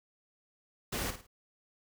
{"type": "noise with echo", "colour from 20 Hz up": "pink", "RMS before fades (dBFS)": -35, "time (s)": [0.92, 1.11], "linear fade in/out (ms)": 10, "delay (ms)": 53, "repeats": 3, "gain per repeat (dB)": -9, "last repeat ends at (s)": 1.269, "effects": []}